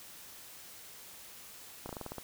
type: slowing click train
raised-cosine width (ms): 1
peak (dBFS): -26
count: 8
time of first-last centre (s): 1.86-2.183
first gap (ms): 32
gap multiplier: 1.12
effects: white hiss -51 dBFS RMS until 2.23 s